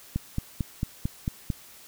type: click train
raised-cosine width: 5 ms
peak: -14 dBFS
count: 7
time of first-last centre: 0.16-1.502 s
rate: 4.47 Hz
effects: white hiss -50 dBFS RMS until 1.87 s